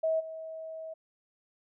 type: tone with level steps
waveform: sine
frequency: 642 Hz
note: E5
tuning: 46 cents flat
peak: -25 / -38 dBFS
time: 0.03-0.94 s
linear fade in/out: 10 ms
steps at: 0.19 s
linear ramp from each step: 20 ms
effects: none